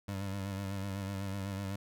25% pulse tone with vibrato, 98 Hz, G2, in tune, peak -32 dBFS, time 0.08-1.76 s, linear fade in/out 5 ms, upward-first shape sine, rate 8 Hz, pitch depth 48 cents each way, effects none

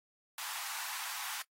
pink high-pass noise, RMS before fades -41 dBFS, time 0.38-1.42 s, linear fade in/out 2 ms, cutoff 810 Hz, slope 48 dB/octave, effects noise-tail reverb RT60 0.1 s tail -23 dB re dry + AAC 48 kbps

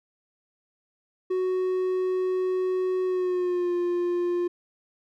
triangle tone with pitch glide, 370.3 to 351.5 Hz, F#4 to F4, +1 to +11 cents, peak -21 dBFS, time 1.3-4.48 s, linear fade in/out 10 ms, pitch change -90 cents, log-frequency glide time 3.05-3.74 s, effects none

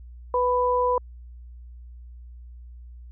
sine tone pair together, 496.1 / 993.1 Hz, B4 / B5, +8 / +9 cents, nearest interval octave, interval 1201 cents, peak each -22 dBFS, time 0.34-0.98 s, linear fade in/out 2 ms, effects added 60 Hz sine -40 dBFS peak until 3.11 s

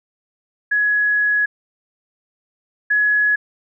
sine tone pair in turn, 1680 / 1687.1 Hz, G#6 / G#6, +19 / +27 cents, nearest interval unison, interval 8 cents, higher second, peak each -14 / -13 dBFS, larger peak second, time 0.71-1.46 / 2.9-3.36 s, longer first, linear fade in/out 10 ms, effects none

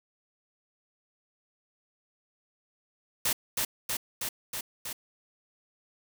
white noise with echo, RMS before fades -27 dBFS, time 3.25-3.33 s, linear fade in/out 5 ms, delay 320 ms, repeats 5, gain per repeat -2 dB, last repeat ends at 4.93 s, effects none

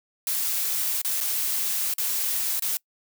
blue noise with dropouts, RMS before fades -26 dBFS, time 0.27-2.77 s, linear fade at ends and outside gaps 1 ms, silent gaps 1.016-1.047 / 1.204-1.21 / 1.938-1.982 / 2.596-2.622 s, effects noise-tail reverb RT60 0.1 s tail -25 dB re dry

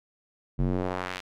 square tone with band-pass filter sweep, 45.78 Hz, F#1, 18 cents flat, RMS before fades -29 dBFS, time 0.58-1.21 s, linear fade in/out 20 ms, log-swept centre 140 to 3200 Hz, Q 0.94, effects none

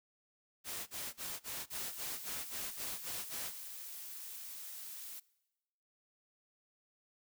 white noise bursts, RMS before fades -42 dBFS, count 11, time 0.64-3.52 s, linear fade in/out 50 ms, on 230 ms, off 35 ms
blue noise, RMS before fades -47 dBFS, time 1.7-5.2 s, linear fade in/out 10 ms
effects noise-tail reverb RT60 1.0 s tail -22 dB re dry

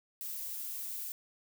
violet noise, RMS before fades -40 dBFS, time 0.21-1.12 s, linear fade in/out 0 ms, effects none

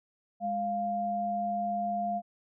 sine tone pair together, 206.4 / 698.5 Hz, G#3 / F5, -10 / 0 cents, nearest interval octave + major sixth, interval 2110 cents, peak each -36 / -29 dBFS, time 0.4-2.22 s, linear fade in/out 50 ms, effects none

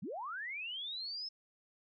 sine linear sweep, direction up, 133.5 to 5274 Hz, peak -39 dBFS, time 0.02-1.29 s, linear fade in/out 10 ms, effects none

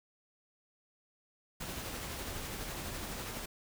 pink noise with tremolo, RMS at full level -40 dBFS, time 1.6-3.46 s, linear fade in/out 10 ms, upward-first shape sine, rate 12 Hz, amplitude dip 25%, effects none

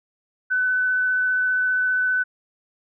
sine tone with vibrato, 1505 Hz, F#6, 29 cents sharp, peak -18 dBFS, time 0.5-2.24 s, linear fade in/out 20 ms, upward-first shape sine, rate 15 Hz, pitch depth 10 cents each way, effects none

